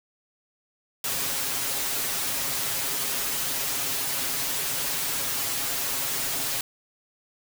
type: noise with comb filter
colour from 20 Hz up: white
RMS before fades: -28 dBFS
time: 1.04-6.61 s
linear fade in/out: 2 ms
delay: 7.3 ms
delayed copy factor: +1
effects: none